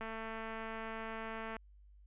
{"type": "click train", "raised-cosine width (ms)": 0.5, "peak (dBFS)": -29, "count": 348, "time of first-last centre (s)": [0.01, 1.566], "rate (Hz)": 223, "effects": ["added 50 Hz sine -57 dBFS peak until 2.06 s", "resampled to 8000 Hz"]}